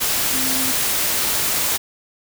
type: tone in noise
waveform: sine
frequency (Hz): 261.6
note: C4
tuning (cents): 0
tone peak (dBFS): -27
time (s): 0.33-0.73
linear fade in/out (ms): 20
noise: white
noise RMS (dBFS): -20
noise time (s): 0-1.78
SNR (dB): -10
effects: none